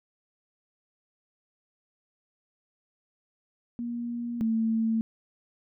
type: tone pair in turn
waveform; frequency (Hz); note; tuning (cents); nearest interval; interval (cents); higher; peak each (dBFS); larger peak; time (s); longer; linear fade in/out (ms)
sine; 237.5 / 224.2; A#3 / A3; +33 / +33; minor second; 100; first; -30 / -23; second; 3.79-4.41 / 4.41-5.01; first; 0
effects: none